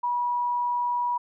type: tone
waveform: sine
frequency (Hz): 970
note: B5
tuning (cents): -31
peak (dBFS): -23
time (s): 0.03-1.18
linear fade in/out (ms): 10
effects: none